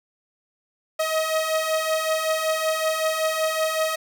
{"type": "beating tone pair", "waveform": "sawtooth", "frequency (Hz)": [630, 635.3], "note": ["D#5", "D#5"], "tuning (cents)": [21, 36], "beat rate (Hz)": 5.3, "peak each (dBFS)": [-23, -19], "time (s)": [0.99, 3.96], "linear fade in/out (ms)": 10, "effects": []}